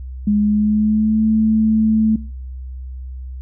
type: tone with pitch glide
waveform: sine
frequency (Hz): 207.7 to 218.9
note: G#3 to A3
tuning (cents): 0 to -9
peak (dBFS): -12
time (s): 0.27-2.16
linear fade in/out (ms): 5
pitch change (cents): +91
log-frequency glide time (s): 0.38-1.25
effects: noise-tail reverb RT60 0.5 s tail -22 dB re dry + added 64 Hz sine -27 dBFS peak until 3.41 s